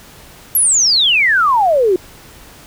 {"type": "exponential sweep", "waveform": "sine", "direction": "down", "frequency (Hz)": [11840, 349.5], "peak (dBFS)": -9, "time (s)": [0.55, 1.96], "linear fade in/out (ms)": 2, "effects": ["pink hiss -40 dBFS RMS until 2.66 s"]}